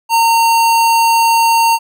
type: tone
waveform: square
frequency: 917 Hz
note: A#5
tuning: 29 cents flat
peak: -9 dBFS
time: 0.09-1.79 s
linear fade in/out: 50 ms
effects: none

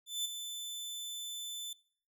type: tone with ADSR envelope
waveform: sawtooth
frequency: 3520 Hz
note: A7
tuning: in tune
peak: -28 dBFS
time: 0.06-1.73 s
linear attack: 190 ms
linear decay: 12 ms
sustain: -8 dB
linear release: 3 ms
effects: noise-tail reverb RT60 0.5 s tail -22 dB re dry

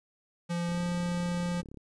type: tone with pitch glide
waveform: square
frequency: 172.5 to 175.11 Hz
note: F3 to F3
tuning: -21 to +5 cents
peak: -30 dBFS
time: 0.49-1.62 s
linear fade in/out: 20 ms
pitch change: +26 cents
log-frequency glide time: 0.69-0.8 s
type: click train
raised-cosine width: 3 ms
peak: -33 dBFS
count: 39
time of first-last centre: 0.69-1.773 s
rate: 35.1 Hz
effects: resampled to 22050 Hz + 11-bit

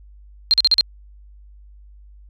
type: tone bursts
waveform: sine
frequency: 4186 Hz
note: C8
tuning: in tune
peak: -10 dBFS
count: 5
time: 0.51-0.809 s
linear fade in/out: 0 ms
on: 27 ms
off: 41 ms
effects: added 50 Hz sine -42 dBFS peak until 2.29 s

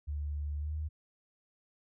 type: tone with pitch glide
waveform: sine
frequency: 73.42 to 76.89 Hz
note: D2 to D#2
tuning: 0 to -20 cents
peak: -33 dBFS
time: 0.07-0.89 s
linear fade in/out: 20 ms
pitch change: +80 cents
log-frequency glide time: 0.59-0.74 s
effects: none

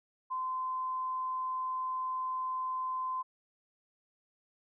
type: tone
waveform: sine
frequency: 1031 Hz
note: C6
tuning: 26 cents flat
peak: -32 dBFS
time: 0.3-3.23 s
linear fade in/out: 20 ms
effects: none

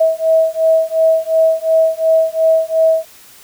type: beating tone pair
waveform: sine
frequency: 644 / 646.8 Hz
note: E5 / E5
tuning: -41 / -33 cents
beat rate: 2.8 Hz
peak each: -13 dBFS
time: 0-3.05 s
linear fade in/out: 10 ms
effects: white hiss -42 dBFS RMS until 3.43 s

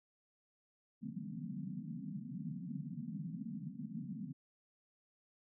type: band-pass noise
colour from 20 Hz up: pink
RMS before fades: -44 dBFS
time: 1.01-4.33 s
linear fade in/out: 20 ms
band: 140 to 260 Hz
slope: 96 dB/octave
effects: none

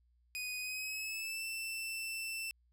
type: tone with pitch glide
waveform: sawtooth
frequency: 2489 to 2668 Hz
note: D#7 to E7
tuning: 0 to +20 cents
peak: -35 dBFS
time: 0.35-2.51 s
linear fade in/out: 0 ms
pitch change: +120 cents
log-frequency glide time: 0.59-1.44 s
effects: added 60 Hz sine -68 dBFS peak until 2.72 s

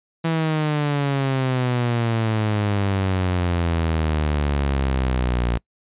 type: exponential sweep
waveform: sawtooth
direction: down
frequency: 165.2 to 58.27 Hz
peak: -15 dBFS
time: 0.24-5.58 s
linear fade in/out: 10 ms
effects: noise-tail reverb RT60 0.1 s tail -25 dB re dry + resampled to 8000 Hz

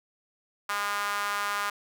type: tone with high-pass filter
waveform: sawtooth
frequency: 204 Hz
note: G#3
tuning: 31 cents flat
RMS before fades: -30 dBFS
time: 0.69-1.7 s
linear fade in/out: 5 ms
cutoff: 1200 Hz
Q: 2.9
effects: none

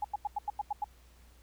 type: tone bursts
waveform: sine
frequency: 830.6 Hz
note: G#5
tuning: in tune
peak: -29 dBFS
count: 8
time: 0.02-0.843 s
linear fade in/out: 5 ms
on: 25 ms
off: 89 ms
effects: added 60 Hz sine -57 dBFS peak until 1.42 s + pink hiss -64 dBFS RMS until 1.42 s

